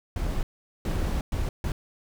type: noise bursts at uneven times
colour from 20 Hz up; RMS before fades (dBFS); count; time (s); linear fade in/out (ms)
brown; -27; 4; 0.16-0.43 / 0.85-1.21 / 1.32-1.49 / 1.64-1.72; 2
effects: none